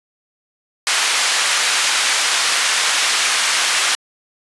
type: band-pass noise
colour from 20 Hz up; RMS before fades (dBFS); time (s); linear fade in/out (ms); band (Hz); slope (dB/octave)
pink; -17; 0.87-3.95; 0; 1400 to 9100; 12
effects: resampled to 24000 Hz